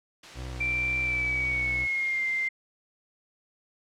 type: noise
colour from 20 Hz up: white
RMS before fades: -44 dBFS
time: 0.23-2.48 s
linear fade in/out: 5 ms
type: tone with vibrato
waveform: 30% pulse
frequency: 62.9 Hz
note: B1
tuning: 32 cents sharp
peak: -32 dBFS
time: 0.34-1.88 s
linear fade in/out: 50 ms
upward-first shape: sine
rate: 2.1 Hz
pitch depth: 24 cents each way
type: tone with pitch glide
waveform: sine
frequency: 2349 to 2093 Hz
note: D7 to C7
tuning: 0 to 0 cents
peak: -25 dBFS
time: 0.6-2.49 s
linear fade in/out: 10 ms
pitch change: -200 cents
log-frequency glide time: 1.02-2.25 s
effects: low-pass 5000 Hz 12 dB/octave